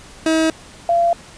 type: tone pair in turn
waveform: 30% pulse / sine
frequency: 320 / 684.9 Hz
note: D#4 / F5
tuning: +49 / -34 cents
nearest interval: octave + minor second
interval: 1317 cents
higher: second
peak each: -11 / -12 dBFS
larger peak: first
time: 0.26-0.5 / 0.89-1.13 s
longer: neither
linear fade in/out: 2 ms
effects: pink hiss -41 dBFS RMS until 1.37 s + resampled to 22050 Hz